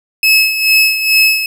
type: tone with tremolo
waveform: 30% pulse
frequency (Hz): 2587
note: E7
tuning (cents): -33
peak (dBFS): -3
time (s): 0.23-1.46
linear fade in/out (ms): 2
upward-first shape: sine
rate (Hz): 2.3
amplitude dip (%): 65
effects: none